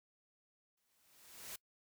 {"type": "noise with exponential growth", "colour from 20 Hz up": "white", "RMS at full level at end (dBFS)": -45, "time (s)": [0.77, 1.56], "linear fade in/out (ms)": 5, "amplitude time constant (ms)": 170, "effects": ["noise-tail reverb RT60 0.1 s tail -23 dB re dry"]}